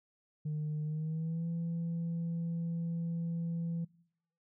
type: tone with pitch glide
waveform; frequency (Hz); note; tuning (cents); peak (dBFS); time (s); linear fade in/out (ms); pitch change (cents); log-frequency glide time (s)
sine; 152.1 to 167.79; D#3 to E3; -39 to +31; -31; 0.45-3.85; 10; +170; 0.84-1.47
effects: noise-tail reverb RT60 0.7 s tail -24 dB re dry + tanh soft clip ceiling -31 dBFS